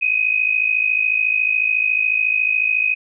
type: tone pair together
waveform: sine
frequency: 2491 / 2545 Hz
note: D#7 / D#7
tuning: +1 / +39 cents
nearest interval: unison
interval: 38 cents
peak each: -18 dBFS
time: 0.01-2.95 s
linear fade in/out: 20 ms
effects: none